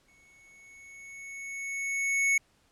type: tone with exponential growth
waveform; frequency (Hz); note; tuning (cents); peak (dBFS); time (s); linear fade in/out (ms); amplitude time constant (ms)
square; 2211; C#7; -5; -22; 0.08-2.38; 5; 500
effects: pink hiss -67 dBFS RMS until 2.71 s + low-pass 10000 Hz 12 dB/octave